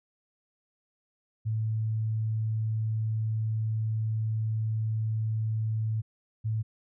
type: tone pair in turn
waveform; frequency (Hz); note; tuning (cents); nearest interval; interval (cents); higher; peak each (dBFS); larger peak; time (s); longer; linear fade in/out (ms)
sine; 110 / 110; A2 / A2; 0 / 0; unison; 0; neither; -26; neither; 1.45-6.02 / 6.44-6.63; first; 20
effects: none